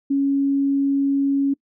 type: tone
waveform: sine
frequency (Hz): 277.2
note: C#4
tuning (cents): 0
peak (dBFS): -16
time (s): 0.1-1.54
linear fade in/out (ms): 10
effects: noise-tail reverb RT60 0.1 s tail -24 dB re dry